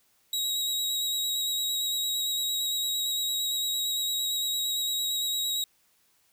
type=tone with vibrato; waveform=sawtooth; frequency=3830 Hz; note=A#7; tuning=46 cents sharp; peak=-24 dBFS; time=0.33-5.64 s; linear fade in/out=2 ms; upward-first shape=square; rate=8.8 Hz; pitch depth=12 cents each way; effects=white hiss -67 dBFS RMS until 6.32 s